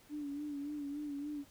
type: tone with vibrato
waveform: sine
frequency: 290 Hz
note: D4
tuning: 22 cents flat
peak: -38 dBFS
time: 0.09-1.45 s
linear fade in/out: 50 ms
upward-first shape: sine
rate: 3.5 Hz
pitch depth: 53 cents each way
effects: pink hiss -63 dBFS RMS until 1.5 s